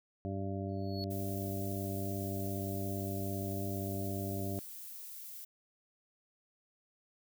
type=harmonic tone; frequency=97.5 Hz; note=G2; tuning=9 cents flat; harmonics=1 / 2 / 3 / 4 / 6 / 7; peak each=-38 / -41 / -43 / -44 / -46 / -46 dBFS; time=0.25-4.59 s; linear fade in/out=0 ms
type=tone with exponential growth; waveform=triangle; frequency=4383 Hz; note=C#8; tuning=20 cents flat; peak=-37 dBFS; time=0.69-1.04 s; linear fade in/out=0 ms; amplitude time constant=76 ms
type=noise; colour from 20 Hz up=violet; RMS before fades=-47 dBFS; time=1.1-5.45 s; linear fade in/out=10 ms
effects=none